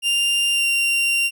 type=tone with pitch glide; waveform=40% pulse; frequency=2794 to 2767 Hz; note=F7 to F7; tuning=0 to -17 cents; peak=-16 dBFS; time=0.02-1.31 s; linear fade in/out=50 ms; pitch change=-17 cents; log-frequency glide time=0.52-0.65 s; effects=none